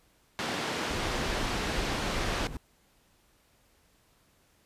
pink band-pass noise, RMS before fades -33 dBFS, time 0.39-2.47 s, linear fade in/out 0 ms, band 200 to 4900 Hz, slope 12 dB/octave
brown noise with tremolo, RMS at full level -34 dBFS, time 0.9-2.57 s, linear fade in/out 2 ms, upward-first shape sine, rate 8 Hz, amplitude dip 40%
effects pink hiss -66 dBFS RMS until 4.65 s + resampled to 32000 Hz

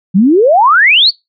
sine exponential sweep, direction up, 174.61 to 4699 Hz, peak -4 dBFS, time 0.14-1.11 s, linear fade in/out 20 ms, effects noise-tail reverb RT60 0.2 s tail -23 dB re dry

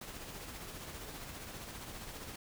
pink noise with tremolo, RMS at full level -45 dBFS, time 0.01-2.36 s, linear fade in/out 5 ms, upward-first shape sine, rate 15 Hz, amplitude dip 35%, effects none

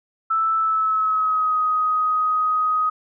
sine tone with pitch glide, 1318.5 to 1254.6 Hz, E6 to D#6, 0 to +14 cents, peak -17 dBFS, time 0.3-2.9 s, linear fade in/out 10 ms, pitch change -86 cents, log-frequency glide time 0.57-1.57 s, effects none

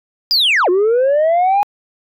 sine linear two-way sweep, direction down then up, 5010 to 347.2 to 830 Hz, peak -8 dBFS, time 0.31-1.63 s, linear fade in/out 0 ms, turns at 0.69 s, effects tanh soft clip ceiling -9 dBFS

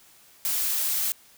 blue noise, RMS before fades -26 dBFS, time 0.45-1.12 s, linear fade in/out 0 ms, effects white hiss -55 dBFS RMS until 1.37 s

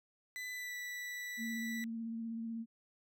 40% pulse tone with pitch glide, 2000 to 1966.8 Hz, B6 to B6, +21 to -8 cents, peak -40 dBFS, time 0.36-1.84 s, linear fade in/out 0 ms, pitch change -29 cents, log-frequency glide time 0.52-0.73 s
sine tone with vibrato, 227.9 Hz, A#3, 39 cents flat, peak -38 dBFS, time 1.37-2.66 s, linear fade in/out 50 ms, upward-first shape triangle, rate 16 Hz, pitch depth 24 cents each way
effects none

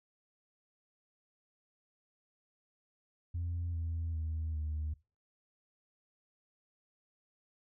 sine tone with pitch steps, 85.9 / 82.69 / 79.59 / 76.62 Hz, F2 / E2 / D#2 / D#2, -28 / +6 / +40 / -26 cents, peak -32 dBFS, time 3.34-4.94 s, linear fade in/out 10 ms, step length 400 ms, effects noise-tail reverb RT60 0.3 s tail -22 dB re dry + tanh soft clip ceiling -31 dBFS

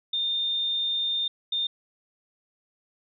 sine tone bursts at uneven times, 3625 Hz, A#7, 49 cents flat, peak -24 dBFS, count 2, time 0.13-1.28 / 1.52-1.67 s, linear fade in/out 5 ms, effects none

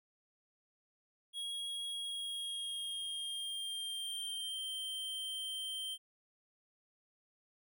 square tone with pitch glide, 3302 to 3135 Hz, G#7 to G7, -11 to -1 cents, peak -39 dBFS, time 1.33-5.98 s, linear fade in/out 50 ms, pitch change -90 cents, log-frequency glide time 1.96-4.71 s, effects none

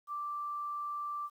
sine tone, 1174 Hz, D6, 1 cent flat, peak -35 dBFS, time 0.07-1.3 s, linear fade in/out 50 ms, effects 11-bit

